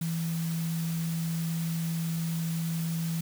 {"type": "tone in noise", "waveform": "sine", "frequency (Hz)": 164.81, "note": "E3", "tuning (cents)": 0, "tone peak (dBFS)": -28, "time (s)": [0.01, 3.21], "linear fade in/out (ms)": 5, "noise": "white", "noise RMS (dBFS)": -42, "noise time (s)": [0.01, 3.21], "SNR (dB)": 11, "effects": []}